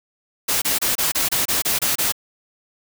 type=noise bursts; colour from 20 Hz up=white; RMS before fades=-20 dBFS; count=10; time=0.48-2.123 s; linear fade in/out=10 ms; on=140 ms; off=27 ms; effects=none